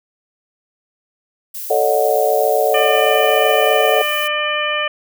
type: noise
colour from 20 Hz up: violet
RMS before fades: -28 dBFS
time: 1.54-4.28 s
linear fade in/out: 10 ms
type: chord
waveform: sine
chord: D# half-diminished seventh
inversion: second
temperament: equal with one note detuned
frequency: 440 / 554.4 / 622.3 / 736.6 Hz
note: A4 / C#5 / D#5 / F#5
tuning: 0 / 0 / 0 / -8 cents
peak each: -18 dBFS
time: 1.7-4.02 s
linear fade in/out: 5 ms
type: harmonic tone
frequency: 599 Hz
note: D5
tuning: 34 cents sharp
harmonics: 1 / 2 / 3 / 4 / 5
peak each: -23 / -23 / -23 / -23 / -23 dBFS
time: 2.74-4.88 s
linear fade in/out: 5 ms
effects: none